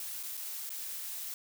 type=noise with dropouts; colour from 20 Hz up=blue; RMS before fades=-40 dBFS; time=0-1.34 s; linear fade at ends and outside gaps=1 ms; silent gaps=0.229-0.234 / 0.37-0.375 / 0.693-0.703 s; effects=none